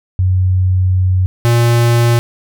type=tone pair in turn; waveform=sine / square; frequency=92.5 / 118.27 Hz; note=F#2 / A#2; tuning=0 / +25 cents; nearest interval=major third; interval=425 cents; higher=second; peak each=-9 dBFS; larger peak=neither; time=0.19-1.26 / 1.45-2.19 s; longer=first; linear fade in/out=0 ms; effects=none